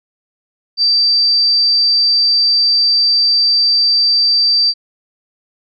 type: tone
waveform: sine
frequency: 4666 Hz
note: D8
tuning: 12 cents flat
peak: -9 dBFS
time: 0.77-4.74 s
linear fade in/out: 50 ms
effects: none